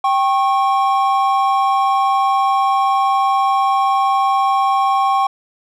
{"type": "tone pair together", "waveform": "triangle", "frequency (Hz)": [783, 1092], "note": ["G5", "C#6"], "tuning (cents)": [-2, -26], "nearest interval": "tritone", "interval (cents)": 576, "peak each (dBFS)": [-13, -14], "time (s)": [0.04, 5.27], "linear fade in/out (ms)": 5, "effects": []}